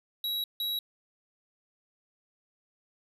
square tone bursts at uneven times, 3874 Hz, B7, 34 cents flat, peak -30 dBFS, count 2, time 0.24-0.44 / 0.6-0.79 s, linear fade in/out 2 ms, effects resampled to 32000 Hz + 11-bit

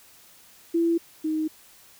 sine tone pair in turn, 335.2 / 312.6 Hz, E4 / D#4, +29 / +8 cents, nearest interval minor second, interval 121 cents, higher first, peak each -19 / -23 dBFS, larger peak first, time 0.74-0.98 / 1.24-1.48 s, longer neither, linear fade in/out 10 ms, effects white hiss -53 dBFS RMS until 1.99 s

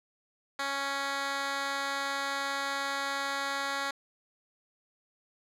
10% pulse tone with band-pass filter, 277.3 Hz, C#4, 1 cent sharp, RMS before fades -33 dBFS, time 0.59-3.91 s, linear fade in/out 5 ms, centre 2500 Hz, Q 0.62, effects none

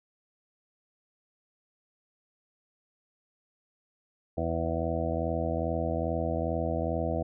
harmonic tone, 82.41 Hz, E2, in tune, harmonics 1 / 2 / 3 / 4 / 6 / 7 / 8 / 9, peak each -33 / -36 / -37 / -36 / -35 / -37 / -34 / -39 dBFS, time 4.37-7.23 s, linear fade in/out 10 ms, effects none

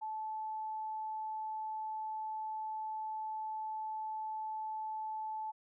sine tone, 870 Hz, A5, 20 cents flat, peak -37 dBFS, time 0.01-5.52 s, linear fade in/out 20 ms, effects none

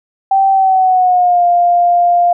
sine tone with pitch glide, 777 to 700.3 Hz, G5 to F5, -16 to +5 cents, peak -7 dBFS, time 0.31-2.33 s, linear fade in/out 5 ms, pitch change -179 cents, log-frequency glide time 0.51-1.45 s, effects none

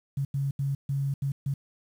sine tone bursts at uneven times, 138.59 Hz, C#3, in tune, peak -25 dBFS, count 6, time 0.17-0.25 / 0.34-0.51 / 0.59-0.75 / 0.89-1.14 / 1.22-1.32 / 1.46-1.54 s, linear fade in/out 5 ms, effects 9-bit

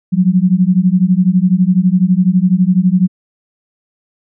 sine beating tone pair, 177.3 / 189.3 Hz, F3 / F#3, +26 / +40 cents, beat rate 12 Hz, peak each -11 dBFS, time 0.12-3.08 s, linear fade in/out 20 ms, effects none

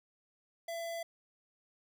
square tone, 671 Hz, E5, 31 cents sharp, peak -38 dBFS, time 0.68-1.03 s, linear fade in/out 5 ms, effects none

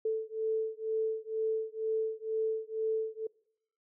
sine beating tone pair, 440 / 442.1 Hz, A4 / A4, 0 / +8 cents, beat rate 2.1 Hz, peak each -33 / -33 dBFS, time 0.05-3.27 s, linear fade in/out 5 ms, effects noise-tail reverb RT60 0.7 s tail -25 dB re dry

